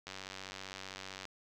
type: click train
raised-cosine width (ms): 0.2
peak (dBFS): -26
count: 114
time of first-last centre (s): 0.07-1.253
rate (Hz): 95.5
effects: none